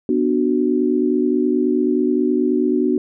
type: chord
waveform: sine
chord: B minor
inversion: none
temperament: just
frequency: 246.9 / 296.3 / 370.4 Hz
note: B3 / D4 / F#4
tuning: 0 / +15 / +2 cents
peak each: -19 dBFS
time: 0.09-2.98 s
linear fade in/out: 2 ms
effects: none